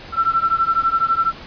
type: beating tone pair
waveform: sine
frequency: 1336 / 1348 Hz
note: E6 / E6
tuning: +23 / +38 cents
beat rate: 12 Hz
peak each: -18 dBFS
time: 0.12-1.33 s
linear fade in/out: 50 ms
effects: pink hiss -37 dBFS RMS until 1.46 s + resampled to 11025 Hz